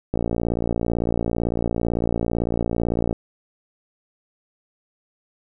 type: click train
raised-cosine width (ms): 2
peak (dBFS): -9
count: 174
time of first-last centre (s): 0.14-3.128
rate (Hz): 57.9
effects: none